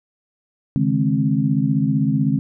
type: tone cluster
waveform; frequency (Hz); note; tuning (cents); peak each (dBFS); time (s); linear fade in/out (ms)
sine; 140.2 / 156 / 210.4 / 266; C#3 / D#3 / G#3 / C4; +20 / +5 / +23 / +29; -21; 0.76-2.39; 0
effects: none